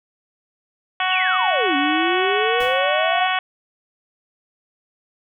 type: harmonic tone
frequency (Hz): 371.6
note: F#4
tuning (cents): +7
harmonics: 2 / 3 / 4 / 5 / 6 / 7 / 8 / 9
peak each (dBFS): -23 / -25 / -26 / -27 / -28 / -28 / -29 / -30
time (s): 1-3.39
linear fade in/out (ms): 2
type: exponential two-way sweep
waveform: sine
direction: down then up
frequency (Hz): 3120 to 277.2 to 751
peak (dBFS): -20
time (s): 1.1-3.27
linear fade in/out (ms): 5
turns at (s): 1.76
type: noise with exponential decay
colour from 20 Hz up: pink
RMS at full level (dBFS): -33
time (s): 2.6-2.91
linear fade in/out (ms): 5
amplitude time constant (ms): 66
effects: none